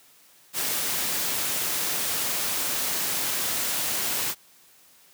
white noise, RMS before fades -27 dBFS, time 0.53-4.35 s, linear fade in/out 50 ms, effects white hiss -56 dBFS RMS until 5.13 s + high-pass 100 Hz 12 dB/octave

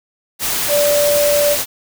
sine tone in noise, 583 Hz, D5, 13 cents flat, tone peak -12 dBFS, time 0.68-1.57 s, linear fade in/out 50 ms, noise white, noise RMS -19 dBFS, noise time 0.39-1.66 s, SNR +4 dB, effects none

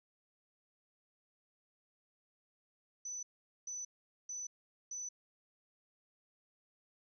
sine tone bursts, 5990 Hz, F#8, 20 cents sharp, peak -40 dBFS, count 4, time 3.05-5.09 s, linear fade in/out 5 ms, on 180 ms, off 440 ms, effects none

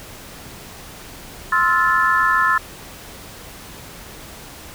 sine chord, F major seventh, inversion second, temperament just, 1047.7 / 1309.6 / 1396.9 / 1746.1 Hz, C6 / E6 / F6 / A6, +2 / -12 / 0 / -14 cents, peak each -19 / -19 / -22 / -18 dBFS, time 1.52-2.58 s, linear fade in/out 5 ms, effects pink hiss -38 dBFS RMS until 4.74 s

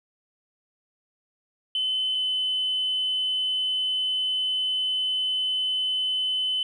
sine tone pair in turn, 3041 / 3030 Hz, F#7 / F#7, +47 / +40 cents, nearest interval unison, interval 7 cents, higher first, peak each -22 / -22 dBFS, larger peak neither, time 1.75-2.15 / 2.15-6.63 s, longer second, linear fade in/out 2 ms, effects tanh soft clip ceiling -18 dBFS

